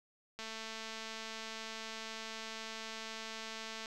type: click train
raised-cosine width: 0.2 ms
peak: -27 dBFS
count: 771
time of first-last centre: 0.39-3.858 s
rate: 222 Hz
effects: none